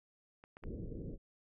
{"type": "clicks", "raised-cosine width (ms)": 0.5, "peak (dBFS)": [-40, -36, -34], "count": 3, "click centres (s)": [0.439, 0.569, 0.638]}
{"type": "low-pass noise", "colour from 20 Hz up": "pink", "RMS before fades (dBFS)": -43, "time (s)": [0.62, 1.18], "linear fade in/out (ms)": 50, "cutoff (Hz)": 490, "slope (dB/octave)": 48}
{"effects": []}